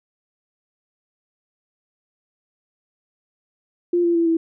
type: tone with pitch steps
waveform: sine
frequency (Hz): 349.2 / 342.2 / 335.4 / 328.7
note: F4 / F4 / E4 / E4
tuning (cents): 0 / -35 / +30 / -5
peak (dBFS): -15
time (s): 3.93-4.37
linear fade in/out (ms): 5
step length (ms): 110
effects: none

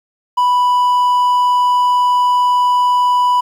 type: tone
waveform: triangle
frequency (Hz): 987.8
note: B5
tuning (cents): 0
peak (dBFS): -8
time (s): 0.37-3.41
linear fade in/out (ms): 10
effects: 8-bit

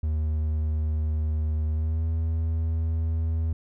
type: tone with pitch glide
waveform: triangle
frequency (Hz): 77.4 to 80.92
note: D#2 to E2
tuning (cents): -9 to -32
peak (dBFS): -21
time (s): 0.03-3.53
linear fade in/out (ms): 5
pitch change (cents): +77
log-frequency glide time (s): 1.7-2.05
effects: none

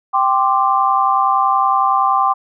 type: chord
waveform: sine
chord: G suspended fourth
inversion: none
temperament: just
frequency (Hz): 784 / 1045.3 / 1176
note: G5 / C6 / D6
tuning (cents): 0 / -2 / +2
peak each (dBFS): -16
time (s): 0.13-2.34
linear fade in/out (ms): 20
effects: none

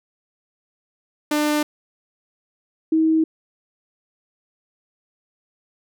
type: tone pair in turn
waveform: sawtooth / sine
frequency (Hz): 299 / 319.1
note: D4 / D#4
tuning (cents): +31 / +44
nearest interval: minor second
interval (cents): 113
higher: second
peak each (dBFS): -14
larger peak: neither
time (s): 1.31-1.63 / 2.92-3.24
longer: neither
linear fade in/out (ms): 5
effects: none

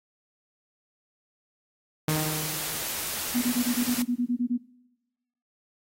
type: tone with exponential decay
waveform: sawtooth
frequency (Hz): 154.7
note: D#3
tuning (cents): -10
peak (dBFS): -19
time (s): 2.08-3.1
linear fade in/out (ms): 2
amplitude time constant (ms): 220
type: noise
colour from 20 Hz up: white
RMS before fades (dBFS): -32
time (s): 2.09-4.02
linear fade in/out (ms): 0
type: tone bursts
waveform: sine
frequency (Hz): 244.1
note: B3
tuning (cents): -20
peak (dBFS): -22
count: 12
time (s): 3.34-4.579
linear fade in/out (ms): 20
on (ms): 84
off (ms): 21
effects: noise-tail reverb RT60 1.0 s tail -21 dB re dry + AAC 48 kbps

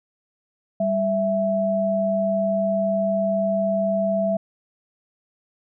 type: tone pair together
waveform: sine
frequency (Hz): 196.75 / 661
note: G3 / E5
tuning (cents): +7 / +5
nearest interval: octave + major sixth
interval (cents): 2098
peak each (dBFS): -24 / -20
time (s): 0.8-4.37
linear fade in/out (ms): 5
effects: none

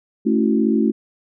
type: chord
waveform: sine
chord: F# minor seventh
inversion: first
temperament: equal with one note detuned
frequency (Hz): 220 / 277.2 / 329.6 / 372.6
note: A3 / C#4 / E4 / F#4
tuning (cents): 0 / 0 / 0 / +12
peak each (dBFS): -17 / -21 / -21 / -23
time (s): 0.25-0.92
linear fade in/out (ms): 20
effects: none

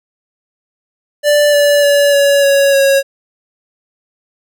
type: tone with pitch steps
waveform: square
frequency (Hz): 587.3 / 579.5 / 571.9 / 564.4 / 556.9 / 549.6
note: D5 / D5 / D5 / C#5 / C#5 / C#5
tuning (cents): 0 / -23 / -46 / +31 / +8 / -15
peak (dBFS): -8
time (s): 1.23-3.03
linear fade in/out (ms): 50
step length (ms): 300
effects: none

